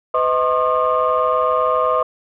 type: tone cluster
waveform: sine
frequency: 505 / 632 / 1069 / 1217 Hz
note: B4 / D#5 / C6 / D#6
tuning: +39 / +27 / +37 / -39 cents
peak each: -19 dBFS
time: 0.14-2.03 s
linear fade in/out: 5 ms
effects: tanh soft clip ceiling -7 dBFS